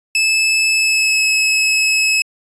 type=tone with pitch glide; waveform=sawtooth; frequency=2611 to 2581 Hz; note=E7 to E7; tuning=-17 to -37 cents; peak=-9 dBFS; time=0.15-2.22 s; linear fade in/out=2 ms; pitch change=-20 cents; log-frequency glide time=0.73-1.24 s; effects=resampled to 22050 Hz